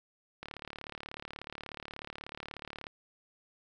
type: click train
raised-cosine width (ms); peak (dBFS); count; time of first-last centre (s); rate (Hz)
0.3; -25; 90; 0.43-2.868; 36.5
effects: none